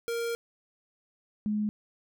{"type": "tone pair in turn", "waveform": ["square", "sine"], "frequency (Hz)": [466.2, 210.8], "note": ["A#4", "G#3"], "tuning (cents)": [0, 26], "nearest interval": "octave + major second", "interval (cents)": 1374, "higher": "first", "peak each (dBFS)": [-30, -26], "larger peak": "second", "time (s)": [[0.08, 0.35], [1.46, 1.69]], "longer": "first", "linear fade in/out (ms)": 0, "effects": []}